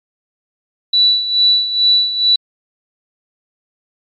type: tone with tremolo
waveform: sine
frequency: 3951 Hz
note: B7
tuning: in tune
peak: -7 dBFS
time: 0.93-2.36 s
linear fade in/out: 5 ms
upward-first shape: sine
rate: 2.3 Hz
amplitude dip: 70%
effects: MP3 48 kbps